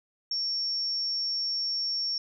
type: tone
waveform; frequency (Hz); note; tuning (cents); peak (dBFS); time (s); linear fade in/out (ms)
sine; 5480; F8; -34; -27; 0.31-2.18; 2
effects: none